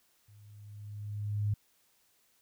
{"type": "tone with level ramp", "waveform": "sine", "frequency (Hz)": 103.9, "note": "G#2", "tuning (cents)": 1, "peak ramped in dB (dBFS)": [-55, -26], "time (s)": [0.28, 1.54], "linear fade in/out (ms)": 5, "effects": ["white hiss -70 dBFS RMS until 2.41 s"]}